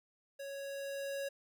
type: tone with level ramp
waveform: square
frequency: 554.4 Hz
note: C#5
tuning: in tune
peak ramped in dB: -43 to -37 dBFS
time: 0.39-1.29 s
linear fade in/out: 10 ms
effects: none

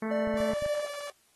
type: harmonic tone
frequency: 220 Hz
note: A3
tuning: in tune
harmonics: 1 / 2 / 3 / 4 / 5 / 6 / 7 / 8 / 9 / 10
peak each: -31 / -37 / -41 / -43 / -45 / -47 / -48 / -49 / -50 / -51 dBFS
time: 0.02-0.54 s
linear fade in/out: 5 ms
type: tone with tremolo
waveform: triangle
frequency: 593 Hz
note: D5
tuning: 17 cents sharp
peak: -25 dBFS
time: 0.11-0.85 s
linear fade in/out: 2 ms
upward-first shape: sine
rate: 3.8 Hz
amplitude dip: 30%
type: clicks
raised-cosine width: 5 ms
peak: -30 dBFS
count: 6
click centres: 0.274 / 0.342 / 0.404 / 0.536 / 0.623 / 0.662 s
type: tone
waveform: sawtooth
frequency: 579 Hz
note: D5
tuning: 25 cents flat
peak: -33 dBFS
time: 0.37-1.1 s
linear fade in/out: 2 ms
effects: white hiss -66 dBFS RMS until 1.35 s + AAC 32 kbps

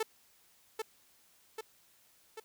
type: tone with echo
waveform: sawtooth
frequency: 440 Hz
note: A4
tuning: in tune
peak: -26 dBFS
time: 0-0.03 s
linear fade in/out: 5 ms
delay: 790 ms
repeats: 3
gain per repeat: -4 dB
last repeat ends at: 2.4 s
effects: white hiss -66 dBFS RMS until 2.44 s

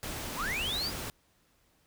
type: noise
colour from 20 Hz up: pink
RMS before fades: -38 dBFS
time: 0.03-1.1 s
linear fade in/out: 0 ms
type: linear sweep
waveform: triangle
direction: up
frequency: 767 to 5040 Hz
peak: -30 dBFS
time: 0.35-0.92 s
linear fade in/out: 50 ms
effects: pink hiss -69 dBFS RMS until 1.86 s

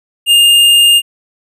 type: tone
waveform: square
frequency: 2819 Hz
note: F7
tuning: 16 cents sharp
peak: -5 dBFS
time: 0.26-1.02 s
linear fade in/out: 50 ms
effects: resampled to 32000 Hz

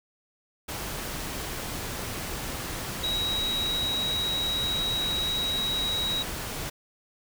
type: tone in noise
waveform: sine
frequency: 3835 Hz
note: A#7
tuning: 48 cents sharp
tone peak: -26 dBFS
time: 3.03-6.23 s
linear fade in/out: 10 ms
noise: pink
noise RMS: -34 dBFS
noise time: 0.68-6.7 s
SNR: +5 dB
effects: none

